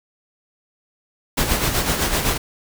pink noise with tremolo, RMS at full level -18 dBFS, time 1.37-2.38 s, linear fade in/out 10 ms, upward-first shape sine, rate 7.9 Hz, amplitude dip 55%, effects none

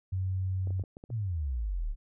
sine tone, 93.9 Hz, F#2, 26 cents sharp, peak -28 dBFS, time 0.12-0.83 s, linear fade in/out 10 ms
clicks, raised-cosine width 2 ms, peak -32 dBFS, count 7, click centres 0.673 / 0.706 / 0.796 / 0.838 / 0.969 / 1.039 / 1.103 s
sine exponential sweep, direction down, 125.8 to 32.8 Hz, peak -29 dBFS, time 1.09-1.96 s, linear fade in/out 50 ms
effects none

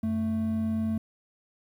triangle tone pair together, 92.9 / 221 Hz, F#2 / A3, +7 / +8 cents, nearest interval octave + minor third, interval 1501 cents, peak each -32 / -24 dBFS, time 0.03-0.98 s, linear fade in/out 5 ms, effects 10-bit

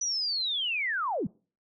sine linear sweep, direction down, 5970 to 131.5 Hz, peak -27 dBFS, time 0.01-1.27 s, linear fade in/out 5 ms, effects noise-tail reverb RT60 0.4 s tail -25 dB re dry

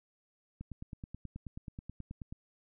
click train, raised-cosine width 5 ms, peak -30 dBFS, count 17, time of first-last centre 0.61-2.325 s, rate 9.33 Hz, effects none

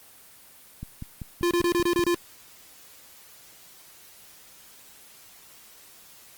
click train, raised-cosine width 5 ms, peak -22 dBFS, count 7, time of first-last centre 0.83-1.993 s, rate 5.16 Hz
square tone bursts, 347.6 Hz, F4, 8 cents flat, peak -21 dBFS, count 7, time 1.43-2.145 s, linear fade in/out 0 ms, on 79 ms, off 27 ms
effects white hiss -51 dBFS RMS until 6.37 s + Opus 24 kbps

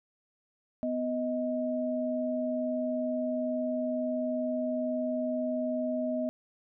sine tone pair together, 249.6 / 628.2 Hz, B3 / D#5, +19 / +16 cents, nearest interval octave + major third, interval 1597 cents, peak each -31 / -31 dBFS, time 0.83-6.29 s, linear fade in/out 0 ms, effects none

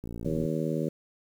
click train, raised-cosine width 3 ms, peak -25 dBFS, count 25, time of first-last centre 0.04-0.455 s, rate 57.9 Hz
harmonic tone, 79.2 Hz, D#2, 31 cents sharp, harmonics 2 / 3 / 4 / 5 / 6 / 7, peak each -31 / -33 / -34 / -35 / -36 / -36 dBFS, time 0.25-0.89 s, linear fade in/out 5 ms
effects 9-bit

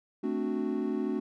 triangle chord, D dominant seventh, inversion second, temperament equal, 220 / 261.6 / 293.7 / 370 Hz, A3 / C4 / D4 / F#4, 0 / 0 / 0 / 0 cents, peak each -32 dBFS, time 0.23-1.2 s, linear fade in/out 10 ms, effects none

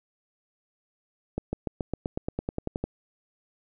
accelerating click train, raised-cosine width 2 ms, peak -15 dBFS, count 14, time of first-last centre 1.38-2.84 s, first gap 150 ms, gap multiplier 0.95, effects none

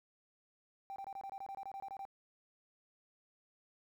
triangle tone bursts, 784 Hz, G5, in tune, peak -39 dBFS, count 14, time 0.9-2.052 s, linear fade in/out 0 ms, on 60 ms, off 24 ms, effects tanh soft clip ceiling -38 dBFS + 12-bit

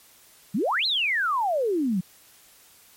sine exponential two-way sweep, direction up then down, 171.7 to 4266 to 171.7 Hz, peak -21 dBFS, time 0.54-2.01 s, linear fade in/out 10 ms, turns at 0.86 s, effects white hiss -54 dBFS RMS until 2.96 s + MP3 64 kbps

